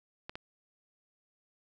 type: clicks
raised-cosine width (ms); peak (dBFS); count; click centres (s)
0.3; -24; 2; 0.295 / 0.355
effects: none